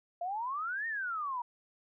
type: exponential two-way sweep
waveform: sine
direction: up then down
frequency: 676 to 1864.7 to 939 Hz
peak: -33 dBFS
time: 0.21-1.42 s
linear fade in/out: 5 ms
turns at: 0.87 s
effects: none